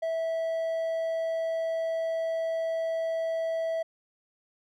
triangle tone, 654 Hz, E5, 14 cents flat, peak -25 dBFS, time 0.02-3.83 s, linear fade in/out 10 ms, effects none

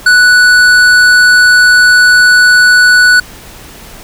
sine tone with hard clipping, 1480 Hz, F#6, in tune, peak -4 dBFS, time 0.06-3.2 s, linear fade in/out 5 ms, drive 11 dB, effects added 42 Hz sine -39 dBFS peak until 4.03 s + pink hiss -32 dBFS RMS until 4.03 s

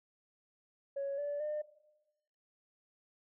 sine tone with pitch steps, 556 / 578.9 / 602.8 Hz, C#5 / D5 / D5, +5 / -25 / +45 cents, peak -33 dBFS, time 0.96-1.62 s, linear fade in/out 10 ms, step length 220 ms, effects noise-tail reverb RT60 1.0 s tail -18 dB re dry + tanh soft clip ceiling -31 dBFS

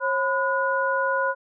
sine tone cluster, 541 / 1004 / 1450 Hz, C#5 / B5 / F#6, -42 / +28 / -35 cents, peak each -25 dBFS, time 0-1.35 s, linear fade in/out 50 ms, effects none

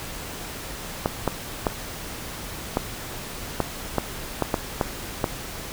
clicks, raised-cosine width 1 ms, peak -6 dBFS, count 10, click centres 1.059 / 1.277 / 1.668 / 2.771 / 3.603 / 3.983 / 4.423 / 4.542 / 4.812 / 5.242 s, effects pink hiss -35 dBFS RMS until 5.72 s

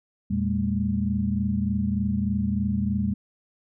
sine tone cluster, 84.6 / 118 / 201.9 / 225.2 Hz, E2 / A#2 / G#3 / A3, +45 / +22 / -49 / +40 cents, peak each -29 / -31 / -24 / -31 dBFS, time 0.3-3.14 s, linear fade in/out 10 ms, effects none

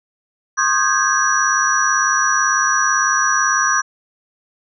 sine tone cluster, 1077 / 1223 / 1560 / 1658 / 5850 Hz, C6 / D#6 / G6 / G#6 / F#8, +50 / -30 / -9 / -3 / -21 cents, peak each -20 dBFS, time 0.57-3.82 s, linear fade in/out 20 ms, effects none

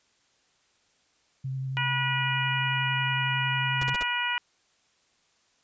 sine tone with vibrato, 132.5 Hz, C3, 22 cents sharp, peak -29 dBFS, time 1.44-3.94 s, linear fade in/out 10 ms, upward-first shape sine, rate 11 Hz, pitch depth 15 cents each way
harmonic tone, 484.9 Hz, B4, 32 cents flat, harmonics 2 / 3 / 4 / 5 / 6, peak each -32 / -32 / -32 / -32 / -32 dBFS, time 1.77-4.38 s, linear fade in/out 0 ms
pink noise bursts, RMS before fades -34 dBFS, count 4, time 3.81-4.029 s, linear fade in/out 5 ms, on 24 ms, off 41 ms
effects white hiss -67 dBFS RMS until 5.63 s + resampled to 16000 Hz

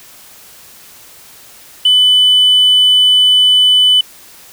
sine tone, 3000 Hz, F#7, 23 cents sharp, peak -4 dBFS, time 1.85-4.01 s, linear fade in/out 5 ms, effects tanh soft clip ceiling -3 dBFS + white hiss -39 dBFS RMS until 4.52 s

